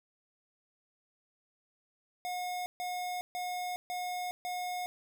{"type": "tone bursts", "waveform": "square", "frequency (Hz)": 722, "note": "F#5", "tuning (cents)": -43, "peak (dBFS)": -35, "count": 5, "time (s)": [2.25, 4.86], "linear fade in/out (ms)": 0, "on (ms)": 410, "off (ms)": 140, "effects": []}